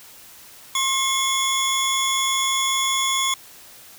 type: tone pair together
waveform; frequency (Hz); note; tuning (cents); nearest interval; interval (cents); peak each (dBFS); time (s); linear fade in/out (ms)
25% pulse; 1073 / 3415; C6 / G#7; +43 / +48; octave + minor sixth; 2005; -19 / -18; 0.75-3.34; 2
effects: white hiss -45 dBFS RMS until 3.98 s